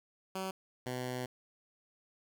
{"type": "tone pair in turn", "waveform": "10% pulse", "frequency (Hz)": [189.8, 125.95], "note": ["F#3", "B2"], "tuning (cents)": [44, 34], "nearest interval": "perfect fifth", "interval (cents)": 710, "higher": "first", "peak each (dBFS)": -28, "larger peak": "neither", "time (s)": [[0.35, 0.51], [0.86, 1.26]], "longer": "second", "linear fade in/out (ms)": 5, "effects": []}